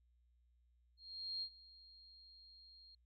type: tone with ADSR envelope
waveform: sine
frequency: 4231 Hz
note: C8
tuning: 19 cents sharp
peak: -39 dBFS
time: 0.97-2.95 s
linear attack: 450 ms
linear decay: 71 ms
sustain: -20 dB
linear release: 4 ms
effects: added 60 Hz sine -70 dBFS peak until 3.05 s